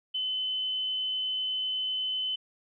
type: tone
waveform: sine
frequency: 3036 Hz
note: F#7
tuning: 44 cents sharp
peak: -28 dBFS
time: 0.14-2.36 s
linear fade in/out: 10 ms
effects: none